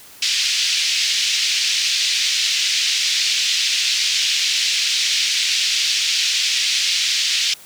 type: band-pass noise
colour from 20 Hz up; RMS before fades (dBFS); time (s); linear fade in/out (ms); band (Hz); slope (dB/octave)
white; -19; 0.22-7.54; 5; 2400 to 5500; 24
effects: white hiss -43 dBFS RMS until 7.65 s